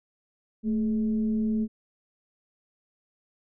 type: tone with frequency modulation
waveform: sine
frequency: 219.6 Hz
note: A3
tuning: 3 cents flat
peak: -23 dBFS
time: 0.63-1.68 s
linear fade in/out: 50 ms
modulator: 200 Hz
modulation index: 0.34
effects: none